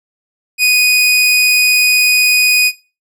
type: tone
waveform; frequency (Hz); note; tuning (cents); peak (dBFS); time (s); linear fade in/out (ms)
sawtooth; 2484; D#7; -3; -5; 0.58-2.72; 50
effects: noise-tail reverb RT60 0.3 s tail -18 dB re dry + resampled to 32000 Hz